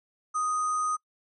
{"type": "tone with sample-and-hold", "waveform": "sine", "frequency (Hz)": 1244, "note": "D#6", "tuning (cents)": -1, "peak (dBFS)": -25, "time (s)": [0.34, 0.97], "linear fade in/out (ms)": 20, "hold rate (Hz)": 7350, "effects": ["noise-tail reverb RT60 0.1 s tail -26 dB re dry", "resampled to 24000 Hz"]}